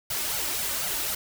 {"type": "noise with flanger", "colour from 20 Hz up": "white", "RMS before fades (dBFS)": -29, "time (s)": [0.1, 1.15], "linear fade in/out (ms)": 5, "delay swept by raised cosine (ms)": [1.3, 3.4], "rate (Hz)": 4, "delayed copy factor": 0.7, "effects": []}